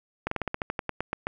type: slowing click train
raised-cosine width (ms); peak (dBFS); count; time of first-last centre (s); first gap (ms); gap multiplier
0.5; -13; 13; 0.27-1.269; 44; 1.11
effects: none